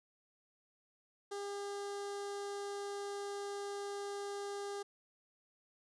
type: tone with notch filter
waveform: sawtooth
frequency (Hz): 403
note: G4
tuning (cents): +48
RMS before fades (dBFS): -42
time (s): 1.31-4.83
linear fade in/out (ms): 10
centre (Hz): 2400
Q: 1.4
effects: resampled to 22050 Hz + 12-bit